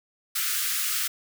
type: high-pass noise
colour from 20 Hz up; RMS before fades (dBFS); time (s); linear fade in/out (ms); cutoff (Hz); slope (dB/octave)
white; -27; 0.35-1.08; 10; 1200; 96
effects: none